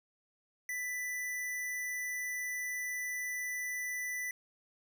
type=tone; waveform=square; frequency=1986 Hz; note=B6; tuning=9 cents sharp; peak=-36 dBFS; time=0.69-4.31 s; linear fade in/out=2 ms; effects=none